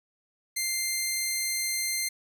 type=tone; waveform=10% pulse; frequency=2093 Hz; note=C7; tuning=in tune; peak=-18 dBFS; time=0.56-2.09 s; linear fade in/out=10 ms; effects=none